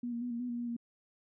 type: tone with pitch steps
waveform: sine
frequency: 241.8 / 235.1 / 245.1 / 234.8 / 247.1 / 238.3 / 239.6 / 235.3 Hz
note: B3 / A#3 / B3 / A#3 / B3 / A#3 / A#3 / A#3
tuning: -36 / +15 / -13 / +13 / +1 / +38 / +48 / +16 cents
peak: -34 dBFS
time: 0.03-0.766 s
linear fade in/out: 5 ms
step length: 92 ms
effects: none